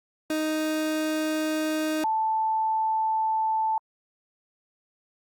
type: tone pair in turn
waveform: 30% pulse / sine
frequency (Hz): 311.1 / 879.9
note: D#4 / A5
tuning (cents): 0 / 0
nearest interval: octave + tritone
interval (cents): 1800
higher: second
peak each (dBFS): -22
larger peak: neither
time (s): 0.3-2.04 / 2.04-3.78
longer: neither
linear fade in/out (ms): 2
effects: Opus 48 kbps